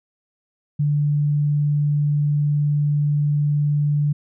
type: tone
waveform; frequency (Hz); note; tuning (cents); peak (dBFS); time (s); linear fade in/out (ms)
sine; 146.83; D3; 0; -16; 0.79-4.13; 10
effects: none